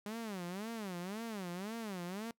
sawtooth tone with vibrato, 200.4 Hz, G3, 38 cents sharp, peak -36 dBFS, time 0.06-2.31 s, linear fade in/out 2 ms, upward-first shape sine, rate 1.9 Hz, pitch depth 250 cents each way, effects noise-tail reverb RT60 0.1 s tail -23 dB re dry

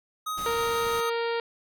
square tone with tremolo, 1257 Hz, D#6, 17 cents sharp, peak -29 dBFS, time 0.26-1.1 s, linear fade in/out 10 ms, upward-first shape triangle, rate 6.2 Hz, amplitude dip 25%
pink noise, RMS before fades -41 dBFS, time 0.37-1.01 s, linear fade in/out 10 ms
harmonic tone, 464.9 Hz, A#4, 5 cents flat, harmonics 1 / 2 / 3 / 4 / 5 / 6 / 7 / 8 / 9 / 10, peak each -27 / -33 / -37 / -39 / -41 / -43 / -44 / -45 / -46 / -47 dBFS, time 0.46-1.4 s, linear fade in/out 2 ms
effects none

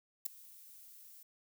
violet noise with ADSR envelope, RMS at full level -33 dBFS, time 0.25-1.23 s, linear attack 13 ms, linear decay 3 ms, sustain -23 dB, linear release 4 ms, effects none

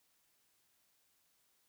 silence, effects white hiss -75 dBFS RMS until 1.68 s

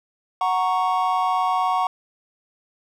triangle chord, F# major, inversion none, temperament equal, 740 / 932.3 / 1108.7 Hz, F#5 / A#5 / C#6, 0 / 0 / 0 cents, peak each -20 / -23 / -21 dBFS, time 0.41-1.87 s, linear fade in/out 2 ms, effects none

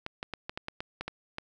clicks, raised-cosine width 0.3 ms, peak -19 dBFS, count 10, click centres 0.064 / 0.229 / 0.337 / 0.495 / 0.575 / 0.684 / 0.805 / 1.01 / 1.08 / 1.384 s, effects none

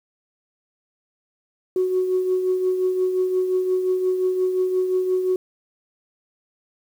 sine tone with tremolo, 369.9 Hz, F#4, in tune, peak -15 dBFS, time 1.76-5.36 s, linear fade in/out 2 ms, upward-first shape triangle, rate 5.7 Hz, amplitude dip 55%, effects tanh soft clip ceiling -12 dBFS + 8-bit

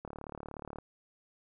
click train, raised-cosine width 1 ms, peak -28 dBFS, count 28, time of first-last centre 0.05-0.786 s, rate 36.7 Hz, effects none

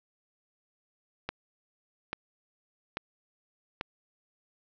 click train, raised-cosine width 0.3 ms, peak -16 dBFS, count 4, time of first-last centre 1.29-3.811 s, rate 1.19 Hz, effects low-pass 5000 Hz 12 dB/octave

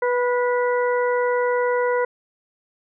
harmonic tone with a mistuned harmonic, 491.5 Hz, B4, 8 cents flat, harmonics 1 / 2 / 3 / 4, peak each -19 / -25 / -29 / -31 dBFS, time 0.02-2.05 s, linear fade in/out 5 ms, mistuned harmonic 3, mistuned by -24 cents, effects none

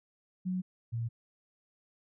sine tone pair in turn, 184 / 115.91 Hz, F#3 / A#2, -9 / -9 cents, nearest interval minor sixth, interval 800 cents, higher first, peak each -30 / -31 dBFS, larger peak first, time 0.45-0.62 / 0.92-1.09 s, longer neither, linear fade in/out 20 ms, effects none

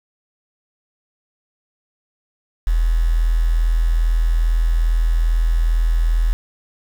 sine tone with quantisation, 41.2 Hz, E1, in tune, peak -13 dBFS, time 2.67-6.33 s, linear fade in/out 0 ms, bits 6, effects none

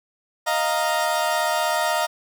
30% pulse chord, Eb suspended second, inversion none, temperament equal, 622.3 / 698.5 / 932.3 Hz, Eb5 / F5 / Bb5, 0 / 0 / 0 cents, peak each -22 dBFS, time 0.46-2.07 s, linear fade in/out 20 ms, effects none

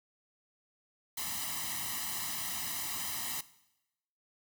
white noise with comb filter, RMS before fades -37 dBFS, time 1.17-3.41 s, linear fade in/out 5 ms, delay 1 ms, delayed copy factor +0.9, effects noise-tail reverb RT60 0.9 s tail -18 dB re dry + high-pass 80 Hz 12 dB/octave

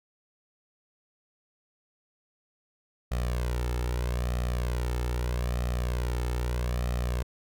sawtooth tone with flanger, 60.7 Hz, B1, 29 cents flat, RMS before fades -29 dBFS, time 3.11-7.23 s, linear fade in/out 10 ms, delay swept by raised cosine 1.6 to 2.28 ms, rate 0.79 Hz, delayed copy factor +0.65, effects none

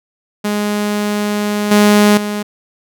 sawtooth tone with level steps, 207.7 Hz, G#3, in tune, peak -11 / -3 / -14 dBFS, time 0.44-2.43 s, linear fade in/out 10 ms, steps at 1.71 / 2.17 s, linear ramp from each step 5 ms, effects none

